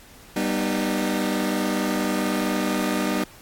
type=chord; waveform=sawtooth; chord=G augmented; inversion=none; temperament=just; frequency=196 / 245 / 306.2 Hz; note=G3 / B3 / D#4; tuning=0 / -14 / -28 cents; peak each=-22 / -23 / -22 dBFS; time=0.36-3.24 s; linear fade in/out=5 ms; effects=pink hiss -48 dBFS RMS until 3.41 s + AAC 64 kbps